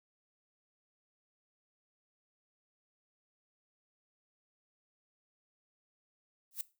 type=noise with exponential growth; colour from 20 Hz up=violet; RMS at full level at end=-32 dBFS; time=6.51-6.61 s; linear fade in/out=1 ms; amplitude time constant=20 ms; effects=noise-tail reverb RT60 0.3 s tail -19 dB re dry